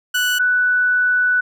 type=tone pair in turn; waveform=30% pulse / sine; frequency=1481 / 1486.1 Hz; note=F#6 / F#6; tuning=+1 / +7 cents; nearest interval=unison; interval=6 cents; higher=second; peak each=-13 dBFS; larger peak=neither; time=0.14-0.39 / 0.39-1.41 s; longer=second; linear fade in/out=10 ms; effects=none